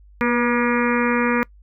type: harmonic tone with a mistuned harmonic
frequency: 239.6 Hz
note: A#3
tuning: 48 cents sharp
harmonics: 1 / 2 / 4 / 5 / 6 / 7 / 8 / 9 / 10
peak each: -20 / -23 / -26 / -27 / -28 / -28 / -29 / -30 / -30 dBFS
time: 0.21-1.43 s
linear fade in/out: 0 ms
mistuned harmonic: 2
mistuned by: +23 cents
effects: noise-tail reverb RT60 0.1 s tail -24 dB re dry + added 50 Hz sine -45 dBFS peak until 1.62 s